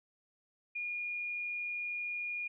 sine tone, 2431 Hz, D#7, 41 cents flat, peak -35 dBFS, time 0.75-2.48 s, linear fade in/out 10 ms, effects none

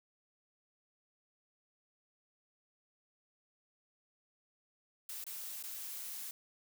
blue noise with dropouts, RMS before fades -44 dBFS, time 5.09-6.31 s, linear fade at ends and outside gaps 2 ms, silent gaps 5.241-5.266 / 5.627-5.637 s, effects none

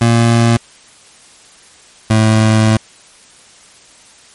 25% pulse tone pair in turn, 116.54 / 109.68 Hz, A#2 / A2, 0 / -5 cents, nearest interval minor second, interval 105 cents, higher first, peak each -4 dBFS, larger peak neither, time 0.01-0.57 / 2.1-2.77 s, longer second, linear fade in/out 5 ms, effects white hiss -43 dBFS RMS until 4.34 s + MP3 48 kbps

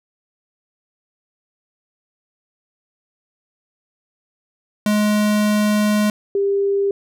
square / sine tone pair in turn, 210 / 397.9 Hz, G#3 / G4, +19 / +26 cents, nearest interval major seventh, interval 1107 cents, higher second, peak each -15 / -15 dBFS, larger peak neither, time 4.86-6.1 / 6.35-6.91 s, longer first, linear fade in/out 2 ms, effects none

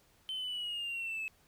triangle linear sweep, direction down, 3086 to 2585 Hz, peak -33 dBFS, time 0.29-1.28 s, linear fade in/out 0 ms, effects tanh soft clip ceiling -31 dBFS + pink hiss -67 dBFS RMS until 1.47 s

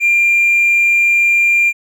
triangle tone, 2389 Hz, D7, 29 cents sharp, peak -6 dBFS, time 0-1.73 s, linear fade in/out 50 ms, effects tanh soft clip ceiling -5 dBFS

